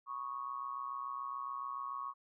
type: tone with amplitude modulation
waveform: sine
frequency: 1108.7 Hz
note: C#6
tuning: in tune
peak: -35 dBFS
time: 0.06-2.14 s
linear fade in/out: 50 ms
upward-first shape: sine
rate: 127 Hz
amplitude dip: 75%
effects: none

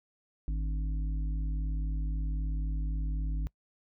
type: harmonic tone with a mistuned harmonic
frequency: 51.91 Hz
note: G#1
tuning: in tune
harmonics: 1 / 3 / 5 / 6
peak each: -29 / -41 / -48 / -50 dBFS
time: 0.48-3.47 s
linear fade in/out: 0 ms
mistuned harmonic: 6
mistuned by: -75 cents
effects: noise-tail reverb RT60 0.1 s tail -24 dB re dry

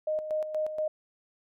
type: tone with tremolo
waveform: sine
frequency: 618 Hz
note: D#5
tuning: 12 cents flat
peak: -26 dBFS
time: 0.07-0.88 s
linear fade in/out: 5 ms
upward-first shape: square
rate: 4.2 Hz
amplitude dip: 60%
effects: none

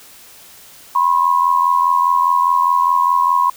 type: tone pair together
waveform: sine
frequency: 987.8 / 1072.7 Hz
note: B5 / C6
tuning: 0 / +43 cents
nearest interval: minor second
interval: 143 cents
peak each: -14 dBFS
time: 0.95-3.5 s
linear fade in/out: 5 ms
effects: white hiss -42 dBFS RMS until 3.56 s

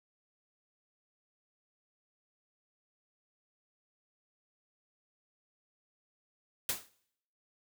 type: noise with exponential decay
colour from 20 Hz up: white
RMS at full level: -29 dBFS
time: 6.69-6.89 s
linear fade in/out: 1 ms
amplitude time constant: 42 ms
effects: noise-tail reverb RT60 0.7 s tail -21 dB re dry

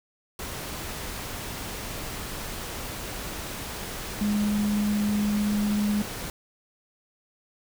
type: tone in noise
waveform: sine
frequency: 207.7 Hz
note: G#3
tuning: in tune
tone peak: -22 dBFS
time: 4.21-6.02 s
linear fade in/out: 2 ms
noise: pink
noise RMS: -35 dBFS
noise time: 0.39-6.3 s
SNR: +10 dB
effects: none

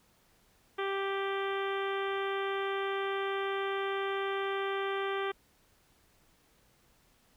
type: harmonic tone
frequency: 392.1 Hz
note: G4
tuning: in tune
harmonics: 1 / 2 / 3 / 4 / 5 / 6 / 7 / 8 / 9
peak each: -33 / -40 / -38 / -41 / -43 / -46 / -51 / -46 / -52 dBFS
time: 0.78-5.32 s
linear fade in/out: 10 ms
effects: pink hiss -67 dBFS RMS until 7.36 s

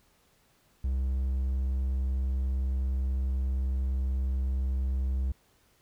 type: tone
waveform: triangle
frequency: 65.5 Hz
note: C2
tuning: 2 cents sharp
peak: -24 dBFS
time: 0.84-5.32 s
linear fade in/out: 5 ms
effects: pink hiss -66 dBFS RMS until 5.81 s

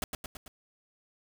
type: noise with echo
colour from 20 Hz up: pink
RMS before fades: -32 dBFS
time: 0.02-0.04 s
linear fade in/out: 2 ms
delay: 110 ms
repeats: 4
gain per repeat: -4 dB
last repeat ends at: 0.48 s
effects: none

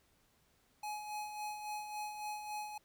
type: tone with tremolo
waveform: square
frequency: 842 Hz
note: G#5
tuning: 24 cents sharp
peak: -39 dBFS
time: 0.83-2.78 s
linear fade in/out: 5 ms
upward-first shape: sine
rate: 3.6 Hz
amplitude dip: 50%
effects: pink hiss -72 dBFS RMS until 2.84 s

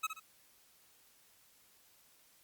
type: tone with echo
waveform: 25% pulse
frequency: 1282 Hz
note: E6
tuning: 49 cents flat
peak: -28 dBFS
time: 0.03-0.07 s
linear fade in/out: 10 ms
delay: 65 ms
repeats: 2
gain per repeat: -8 dB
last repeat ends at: 0.2 s
effects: white hiss -66 dBFS RMS until 2.43 s + Opus 48 kbps

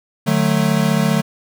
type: chord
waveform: square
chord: D major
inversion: none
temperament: equal with one note detuned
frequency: 149.92 / 185 / 220 Hz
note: D3 / F#3 / A3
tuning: +36 / 0 / 0 cents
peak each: -19 dBFS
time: 0.26-1.22 s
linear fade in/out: 20 ms
effects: none

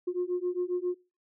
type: beating tone pair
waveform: sine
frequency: 354.4 / 361.8 Hz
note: F4 / F#4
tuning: +25 / -39 cents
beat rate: 7.4 Hz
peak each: -30 dBFS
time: 0.07-0.95 s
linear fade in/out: 10 ms
effects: noise-tail reverb RT60 0.3 s tail -21 dB re dry + tanh soft clip ceiling -22 dBFS

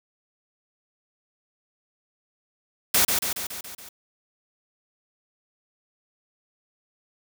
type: noise with echo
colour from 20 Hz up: white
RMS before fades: -19 dBFS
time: 2.94-3.05 s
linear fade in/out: 5 ms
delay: 140 ms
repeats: 6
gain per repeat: -4 dB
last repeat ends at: 3.89 s
effects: none

